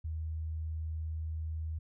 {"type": "tone", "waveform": "sine", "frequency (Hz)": 79.4, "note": "D#2", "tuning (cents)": 36, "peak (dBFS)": -34, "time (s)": [0.04, 1.79], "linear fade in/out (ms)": 10, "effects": []}